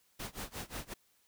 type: noise with tremolo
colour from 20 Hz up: pink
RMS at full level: -40 dBFS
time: 0.19-0.94 s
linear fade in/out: 10 ms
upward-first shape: sine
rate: 5.6 Hz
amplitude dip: 95%
effects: white hiss -71 dBFS RMS until 1.27 s